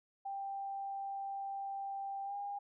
sine tone with pitch glide, 788 to 807.4 Hz, G5 to G#5, +9 to -49 cents, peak -38 dBFS, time 0.25-2.59 s, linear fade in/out 10 ms, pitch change +42 cents, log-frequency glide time 2.24-2.35 s, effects none

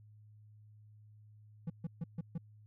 triangle tone bursts, 164.81 Hz, E3, in tune, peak -33 dBFS, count 5, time 1.67-2.38 s, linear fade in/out 5 ms, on 30 ms, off 140 ms, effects added 106 Hz sine -56 dBFS peak until 2.66 s

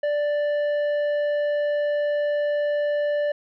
sine tone with tanh clipping, 587.3 Hz, D5, in tune, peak -22 dBFS, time 0.03-3.32 s, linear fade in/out 5 ms, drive 8 dB, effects none

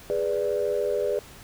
sine chord, G# diminished, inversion none, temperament equal with one note detuned, 412.7 / 493.9 / 587.3 Hz, G#4 / B4 / D5, -11 / 0 / 0 cents, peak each -26 / -27 / -27 dBFS, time 0.1-1.19 s, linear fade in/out 0 ms, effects tanh soft clip ceiling -15 dBFS + pink hiss -47 dBFS RMS until 1.43 s

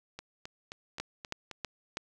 two click trains, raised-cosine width 0.2 ms, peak -24 / -17 dBFS, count 6 / 4, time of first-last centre 0.19-1.513 / 1-1.971 s, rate 3.78 / 3.09 Hz, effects none

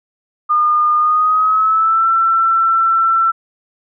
sine tone with pitch glide, 1216 to 1341.5 Hz, D#6 to E6, -40 to +30 cents, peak -10 dBFS, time 0.49-3.32 s, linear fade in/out 20 ms, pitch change +170 cents, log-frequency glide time 0.96-2.07 s, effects none

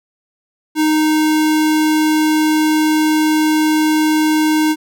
square tone, 309.6 Hz, D#4, 9 cents flat, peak -12 dBFS, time 0.75-4.76 s, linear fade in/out 50 ms, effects none

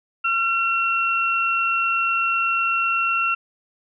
sine tone pair together, 1362 / 2724 Hz, F6 / F7, -44 / -44 cents, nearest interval octave, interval 1200 cents, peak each -21 dBFS, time 0.24-3.35 s, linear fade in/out 10 ms, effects none

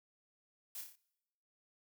blue noise with echo, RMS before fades -45 dBFS, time 0.75-0.81 s, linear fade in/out 2 ms, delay 29 ms, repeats 5, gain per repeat -4 dB, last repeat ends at 0.955 s, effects noise-tail reverb RT60 1.0 s tail -25 dB re dry

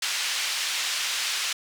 pink band-pass noise, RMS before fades -28 dBFS, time 0.02-1.53 s, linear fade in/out 5 ms, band 2200 to 6700 Hz, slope 12 dB/octave, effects none

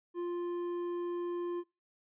sine tone with hard clipping, 349.2 Hz, F4, in tune, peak -35 dBFS, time 0.14-1.64 s, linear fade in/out 50 ms, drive 6 dB, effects noise-tail reverb RT60 0.3 s tail -26 dB re dry + resampled to 8000 Hz

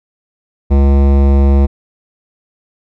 sine tone with hard clipping, 69.2 Hz, C#2, 2 cents flat, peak -8 dBFS, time 0.7-1.67 s, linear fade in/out 20 ms, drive 17 dB, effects none

